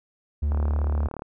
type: tone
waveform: triangle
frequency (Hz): 73.4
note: D2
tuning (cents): 0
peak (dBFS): -19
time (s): 0.42-1.08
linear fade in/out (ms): 10
type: click train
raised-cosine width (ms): 1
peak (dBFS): -20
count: 27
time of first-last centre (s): 0.52-1.221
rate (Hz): 37.1
effects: none